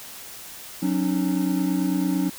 triangle tone cluster, 183.9 / 274.3 / 303.3 Hz, F#3 / C#4 / D#4, -10 / -18 / -44 cents, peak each -23 dBFS, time 0.82-2.3 s, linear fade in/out 10 ms, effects white hiss -40 dBFS RMS until 2.38 s

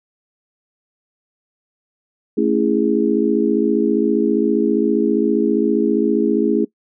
sine chord, A major seventh, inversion none, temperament just, 220 / 275 / 330 / 412.5 Hz, A3 / C#4 / E4 / G#4, 0 / -14 / +2 / -12 cents, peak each -19 dBFS, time 2.37-6.65 s, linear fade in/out 10 ms, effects noise-tail reverb RT60 0.1 s tail -20 dB re dry

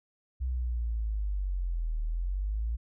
sine linear two-way sweep, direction down then up, 64.6 to 38.22 to 58.3 Hz, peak -28 dBFS, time 0.4-2.77 s, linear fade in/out 20 ms, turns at 2.01 s, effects none

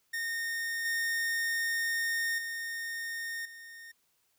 45% pulse tone with level steps, 1837 Hz, A#6, 26 cents flat, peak -32 / -29 / -35 / -46 dBFS, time 0.13-3.92 s, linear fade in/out 10 ms, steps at 0.85 / 2.38 / 3.45 s, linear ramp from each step 5 ms, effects white hiss -73 dBFS RMS until 4.38 s

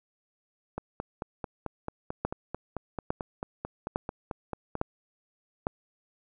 two click trains, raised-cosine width 1 ms, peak -19 / -13 dBFS, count 19 / 5, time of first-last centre 0.78-4.754 / 2.25-5.669 s, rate 4.53 / 1.17 Hz, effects none

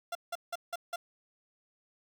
30% pulse tone bursts, 688 Hz, F5, 26 cents flat, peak -31 dBFS, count 5, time 0.12-0.96 s, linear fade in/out 5 ms, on 32 ms, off 170 ms, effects 11-bit

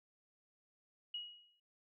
sine tone with exponential decay, 2900 Hz, F#7, 35 cents flat, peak -38 dBFS, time 1.14-1.6 s, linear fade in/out 5 ms, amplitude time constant 100 ms, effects none

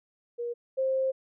sine tone pair in turn, 475.9 / 528.3 Hz, A#4 / C5, +36 / +17 cents, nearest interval major second, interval 181 cents, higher second, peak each -30 / -24 dBFS, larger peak second, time 0.38-0.54 / 0.77-1.12 s, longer second, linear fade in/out 20 ms, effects none

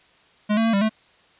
square tone with pitch steps, 210 / 225.1 / 227 / 198 / 218.2 Hz, G#3 / A3 / A#3 / G3 / A3, +19 / +40 / -46 / +18 / -14 cents, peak -18 dBFS, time 0.49-0.895 s, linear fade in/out 20 ms, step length 81 ms, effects white hiss -56 dBFS RMS until 1.39 s + resampled to 8000 Hz

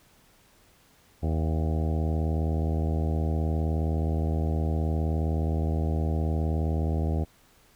harmonic tone with a mistuned harmonic, 79.3 Hz, D#2, 33 cents sharp, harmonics 1 / 2 / 3 / 4 / 5 / 6 / 7 / 8 / 9 / 10, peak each -25 / -31 / -35 / -37 / -39 / -41 / -42 / -43 / -44 / -45 dBFS, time 1.22-7.25 s, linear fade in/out 20 ms, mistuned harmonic 8, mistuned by +65 cents, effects pink hiss -60 dBFS RMS until 7.75 s

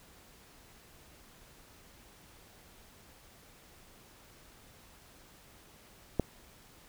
click, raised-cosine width 2 ms, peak -13 dBFS, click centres 6.197 s, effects pink hiss -58 dBFS RMS until 6.88 s

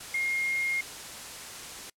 sine tone in noise, 2135 Hz, C7, 34 cents sharp, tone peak -26 dBFS, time 0.14-0.81 s, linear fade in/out 5 ms, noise white, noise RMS -41 dBFS, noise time 0-1.9 s, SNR +12 dB, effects noise-tail reverb RT60 0.1 s tail -25 dB re dry + low-pass 10000 Hz 12 dB/octave

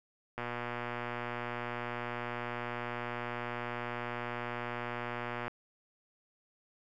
click train, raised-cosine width 0.5 ms, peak -22 dBFS, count 613, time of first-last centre 0.38-5.48 s, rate 120 Hz, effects none

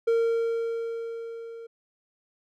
triangle tone with level ramp, 460 Hz, A#4, 23 cents flat, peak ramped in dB -17 to -37 dBFS, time 0.07-1.67 s, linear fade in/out 10 ms, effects none

